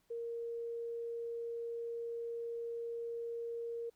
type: tone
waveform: sine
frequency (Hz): 466.2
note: A#4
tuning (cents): 0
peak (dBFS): -38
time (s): 0.1-3.9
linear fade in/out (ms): 10
effects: pink hiss -75 dBFS RMS until 3.95 s